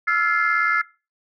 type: chord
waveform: sine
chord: F major seventh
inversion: third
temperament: equal with one note detuned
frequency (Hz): 1318.5 / 1396.9 / 1714.8 / 2093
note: E6 / F6 / A6 / C7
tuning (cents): 0 / 0 / -45 / 0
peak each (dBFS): -22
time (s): 0.07-0.82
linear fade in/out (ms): 10
effects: noise-tail reverb RT60 0.3 s tail -21 dB re dry + tanh soft clip ceiling -9 dBFS